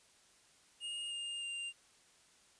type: tone with pitch steps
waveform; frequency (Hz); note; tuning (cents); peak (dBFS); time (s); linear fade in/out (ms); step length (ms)
square; 2847 / 2819 / 2792; F7 / F7 / F7; +33 / +16 / -1; -40; 0.8-1.73; 50; 310
effects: white hiss -66 dBFS RMS until 2.59 s + resampled to 22050 Hz